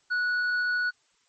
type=tone with hard clipping; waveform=sine; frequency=1469 Hz; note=F#6; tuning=13 cents flat; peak=-25 dBFS; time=0.1-0.91 s; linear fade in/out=20 ms; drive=4 dB; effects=white hiss -67 dBFS RMS until 1.28 s + MP3 32 kbps